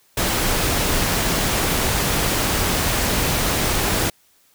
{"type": "noise", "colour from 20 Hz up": "pink", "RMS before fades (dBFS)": -20, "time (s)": [0.17, 4.1], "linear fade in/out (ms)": 5, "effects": ["white hiss -58 dBFS RMS until 4.54 s"]}